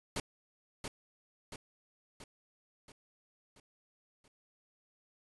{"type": "noise with echo", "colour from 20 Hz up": "pink", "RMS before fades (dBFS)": -36, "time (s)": [0.16, 0.2], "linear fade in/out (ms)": 2, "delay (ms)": 680, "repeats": 6, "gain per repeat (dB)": -5, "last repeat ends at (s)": 4.28, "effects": ["resampled to 24000 Hz"]}